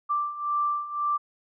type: beating tone pair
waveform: sine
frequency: 1174.7 / 1176.6 Hz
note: D6 / D6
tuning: 0 / +3 cents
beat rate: 1.9 Hz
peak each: -30 / -26 dBFS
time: 0.09-1.18 s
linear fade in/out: 20 ms
effects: none